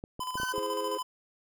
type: clicks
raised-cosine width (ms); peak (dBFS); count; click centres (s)
2; -26; 6; 0.039 / 0.194 / 0.355 / 0.4 / 0.433 / 0.581
type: tone with tremolo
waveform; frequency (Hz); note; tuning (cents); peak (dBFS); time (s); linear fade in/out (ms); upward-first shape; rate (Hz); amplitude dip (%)
square; 1011; B5; +40; -32; 0.2-1.03; 5; square; 14; 50
type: tone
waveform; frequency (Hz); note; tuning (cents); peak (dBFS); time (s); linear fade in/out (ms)
40% pulse; 1524; G6; -49; -32; 0.37-0.53; 10
type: chord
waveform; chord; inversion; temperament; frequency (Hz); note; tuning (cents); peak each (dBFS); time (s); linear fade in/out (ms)
triangle; E augmented; none; equal with one note detuned; 329.6 / 415.3 / 520.5; E4 / G#4 / B#4; 0 / 0 / -9; -38 / -33 / -33; 0.53-0.98; 10
effects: none